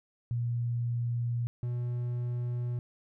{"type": "tone pair in turn", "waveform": ["sine", "triangle"], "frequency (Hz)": [119.2, 121.56], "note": ["A#2", "B2"], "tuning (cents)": [39, -27], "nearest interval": "unison", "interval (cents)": 34, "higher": "second", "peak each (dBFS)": -28, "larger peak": "neither", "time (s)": [[0.31, 1.47], [1.63, 2.79]], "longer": "neither", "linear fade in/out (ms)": 0, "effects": []}